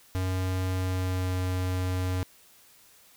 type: tone with pitch glide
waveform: square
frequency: 92.9 to 91.99 Hz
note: F#2 to F#2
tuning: +7 to -10 cents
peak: -27 dBFS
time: 0.15-2.23 s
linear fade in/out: 0 ms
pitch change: -17 cents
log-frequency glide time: 0.71-1.36 s
effects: white hiss -57 dBFS RMS until 3.16 s